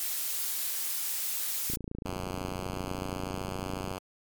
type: noise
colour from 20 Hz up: blue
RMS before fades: -32 dBFS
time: 0-1.76 s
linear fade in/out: 2 ms
type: click train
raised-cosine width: 3 ms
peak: -24 dBFS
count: 63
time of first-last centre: 1.7-3.914 s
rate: 28 Hz
type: tone with pitch glide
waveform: 5% pulse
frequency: 92.5 to 94.12 Hz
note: F#2 to F#2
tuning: 0 to +30 cents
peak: -24 dBFS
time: 2.05-3.99 s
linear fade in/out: 10 ms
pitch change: +30 cents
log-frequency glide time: 2.58-3.52 s
effects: MP3 96 kbps